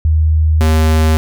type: tone pair in turn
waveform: sine / square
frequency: 78.4 / 78.82 Hz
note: D#2 / D#2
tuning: +14 / +23 cents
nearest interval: unison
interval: 9 cents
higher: second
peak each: -8 / -9 dBFS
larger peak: first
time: 0.05-0.61 / 0.61-1.17 s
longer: neither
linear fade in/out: 0 ms
effects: none